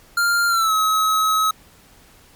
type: tone with pitch glide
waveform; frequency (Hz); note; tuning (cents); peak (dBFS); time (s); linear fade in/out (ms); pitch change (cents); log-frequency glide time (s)
square; 1396.9 to 1281; F6 to E6; 0 to -50; -16; 0.17-1.51; 5; -150; 0.48-0.73
effects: pink hiss -50 dBFS RMS until 2.35 s + MP3 96 kbps